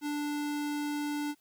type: tone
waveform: square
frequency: 293.7 Hz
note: D4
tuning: in tune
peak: -32 dBFS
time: 0.01-1.35 s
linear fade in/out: 50 ms
effects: white hiss -70 dBFS RMS until 1.4 s